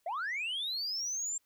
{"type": "linear sweep", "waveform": "sine", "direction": "up", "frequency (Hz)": [622.3, 7459], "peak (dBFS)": -31, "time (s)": [0.06, 1.38], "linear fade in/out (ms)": 5, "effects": ["tanh soft clip ceiling -31 dBFS", "white hiss -75 dBFS RMS until 1.45 s"]}